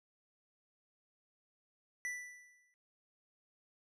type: tone with exponential decay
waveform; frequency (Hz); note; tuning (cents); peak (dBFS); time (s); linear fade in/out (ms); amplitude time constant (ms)
square; 1975.5; B6; 0; -36; 2.05-2.74; 0; 150
effects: low-pass 10000 Hz 12 dB/octave